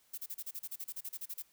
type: noise bursts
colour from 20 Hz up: violet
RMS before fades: -41 dBFS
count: 16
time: 0.13-1.424 s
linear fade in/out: 10 ms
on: 49 ms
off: 34 ms
effects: white hiss -69 dBFS RMS until 1.52 s